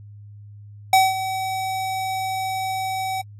square tone with ADSR envelope, 761 Hz, F#5, 48 cents sharp, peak -11 dBFS, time 0.93-3.22 s, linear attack 3 ms, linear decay 200 ms, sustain -13 dB, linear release 17 ms, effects added 103 Hz sine -39 dBFS peak until 3.39 s + AAC 48 kbps

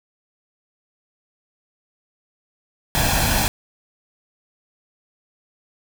pink noise with comb filter, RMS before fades -19 dBFS, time 2.95-3.48 s, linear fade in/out 0 ms, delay 1.2 ms, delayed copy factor +0.6, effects none

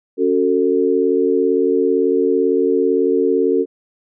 sine chord, F# minor, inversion second, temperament equal with one note detuned, 277.2 / 370 / 447.9 Hz, C#4 / F#4 / A4, 0 / 0 / +31 cents, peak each -19 / -17 / -16 dBFS, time 0.17-3.66 s, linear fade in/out 50 ms, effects none

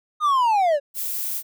triangle linear sweep, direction down, 1244.5 to 547 Hz, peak -14 dBFS, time 0.2-0.8 s, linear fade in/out 50 ms
violet noise, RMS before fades -27 dBFS, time 0.94-1.43 s, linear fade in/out 50 ms
effects none

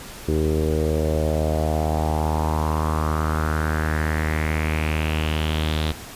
sawtooth tone with low-pass filter sweep, 77.78 Hz, D#2, in tune, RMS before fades -22 dBFS, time 0.28-5.92 s, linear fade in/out 5 ms, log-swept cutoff 380 to 3800 Hz, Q 4.4, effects pink hiss -38 dBFS RMS until 6.15 s + resampled to 32000 Hz

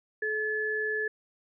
sine tone pair together, 430.3 / 1721.2 Hz, A4 / A6, -39 / -39 cents, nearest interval 2 octaves, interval 2400 cents, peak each -32 / -29 dBFS, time 0.22-1.08 s, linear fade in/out 5 ms, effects none

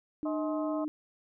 sine tone, 302.5 Hz, D#4, 49 cents flat, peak -31 dBFS, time 0.23-0.88 s, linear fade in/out 0 ms
harmonic tone, 211 Hz, G#3, 28 cents sharp, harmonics 3 / 4 / 5 / 6, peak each -34 / -45 / -41 / -45 dBFS, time 0.25-0.85 s, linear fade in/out 10 ms
effects none

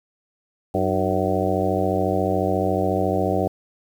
harmonic tone with a mistuned harmonic, 94.1 Hz, F#2, 30 cents sharp, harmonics 1 / 2 / 3 / 4 / 5 / 6 / 7 / 8, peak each -27 / -27 / -27 / -27 / -27 / -27 / -27 / -27 dBFS, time 0.74-3.48 s, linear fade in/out 5 ms, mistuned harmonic 3, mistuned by +100 cents, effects 8-bit

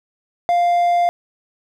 triangle tone, 698.5 Hz, F5, in tune, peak -11 dBFS, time 0.49-1.09 s, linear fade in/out 0 ms, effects none

